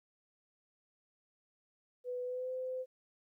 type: tone with pitch glide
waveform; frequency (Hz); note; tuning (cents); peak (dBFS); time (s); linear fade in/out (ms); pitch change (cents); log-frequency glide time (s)
sine; 496.4 to 512.7; B4 to C5; +9 to -35; -36; 2.04-2.86; 50; +56; 2.24-2.51
effects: 13-bit